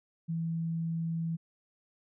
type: tone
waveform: sine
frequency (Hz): 164.81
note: E3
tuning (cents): 0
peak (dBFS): -30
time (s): 0.28-1.37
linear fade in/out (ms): 20
effects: none